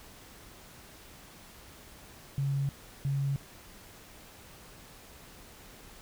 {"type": "tone pair in turn", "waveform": "sine", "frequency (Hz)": [138.59, 138.59], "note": ["C#3", "C#3"], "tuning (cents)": [0, 0], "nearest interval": "unison", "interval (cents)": 0, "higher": "neither", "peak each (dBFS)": -27, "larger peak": "neither", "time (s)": [[2.38, 2.69], [3.05, 3.36]], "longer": "neither", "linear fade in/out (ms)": 0, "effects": ["pink hiss -52 dBFS RMS until 6.01 s"]}